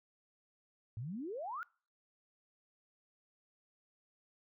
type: exponential sweep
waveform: sine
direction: up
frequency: 103.3 to 1480 Hz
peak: -39 dBFS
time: 0.97-1.63 s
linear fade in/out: 0 ms
effects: noise-tail reverb RT60 0.4 s tail -25 dB re dry